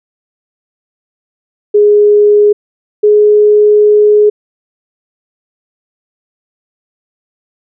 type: tone pair in turn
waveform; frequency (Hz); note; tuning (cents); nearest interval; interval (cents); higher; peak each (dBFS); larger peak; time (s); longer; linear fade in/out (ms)
sine; 415.4 / 419.3; G#4 / G#4; 0 / +17; unison; 17; second; -3; neither; 1.74-2.53 / 3.03-4.3; second; 10
effects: none